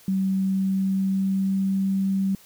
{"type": "tone with pitch glide", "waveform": "sine", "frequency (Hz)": [191.5, 193.5], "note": ["G3", "G3"], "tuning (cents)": [-40, -22], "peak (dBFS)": -20, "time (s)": [0.08, 2.35], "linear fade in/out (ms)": 2, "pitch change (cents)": 18, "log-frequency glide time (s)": [0.37, 1.86], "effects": ["white hiss -52 dBFS RMS until 2.45 s"]}